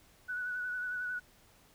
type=tone with vibrato; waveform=sine; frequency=1480 Hz; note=F#6; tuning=in tune; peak=-34 dBFS; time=0.28-1.2 s; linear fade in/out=20 ms; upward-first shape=sine; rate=11 Hz; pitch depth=27 cents each way; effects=pink hiss -63 dBFS RMS until 1.74 s